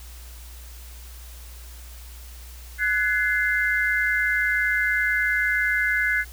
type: tone cluster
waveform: sine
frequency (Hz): 1490 / 1691 / 2079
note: F#6 / G#6 / C7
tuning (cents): +12 / +31 / -12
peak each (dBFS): -24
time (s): 2.78-6.25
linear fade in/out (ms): 50
effects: added 60 Hz sine -39 dBFS peak until 6.32 s + white hiss -47 dBFS RMS until 6.32 s